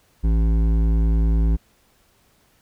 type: tone with hard clipping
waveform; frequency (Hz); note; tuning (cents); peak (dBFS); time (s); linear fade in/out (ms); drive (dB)
triangle; 55; A1; 0; -17; 0.23-1.57; 20; 15
effects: pink hiss -60 dBFS RMS until 2.61 s